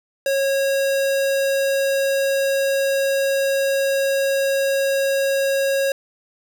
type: tone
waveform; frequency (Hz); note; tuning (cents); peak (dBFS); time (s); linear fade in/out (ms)
square; 547; C#5; -23; -18; 0.26-5.92; 2
effects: none